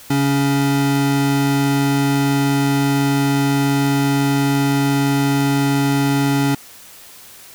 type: tone pair together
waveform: square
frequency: 138.59 / 280.1 Hz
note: C#3 / C#4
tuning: 0 / +18 cents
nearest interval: octave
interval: 1218 cents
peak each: -19 / -17 dBFS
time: 0.1-6.55 s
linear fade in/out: 5 ms
effects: white hiss -41 dBFS RMS until 7.54 s